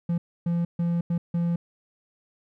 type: tone bursts at uneven times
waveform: triangle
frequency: 171 Hz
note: F3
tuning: 36 cents flat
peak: -20 dBFS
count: 5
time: 0.09-0.18 / 0.46-0.65 / 0.79-1.01 / 1.1-1.18 / 1.34-1.56 s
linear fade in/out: 5 ms
effects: none